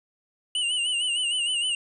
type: tone with vibrato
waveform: square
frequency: 2899 Hz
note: F#7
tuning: 36 cents flat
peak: -24 dBFS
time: 0.55-1.75 s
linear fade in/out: 2 ms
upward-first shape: sine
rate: 6.5 Hz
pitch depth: 78 cents each way
effects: resampled to 24000 Hz